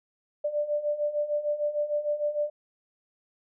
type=beating tone pair; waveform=sine; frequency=587.3 / 593.9 Hz; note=D5 / D5; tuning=0 / +19 cents; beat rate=6.6 Hz; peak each=-31 / -27 dBFS; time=0.44-2.5 s; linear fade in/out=10 ms; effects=none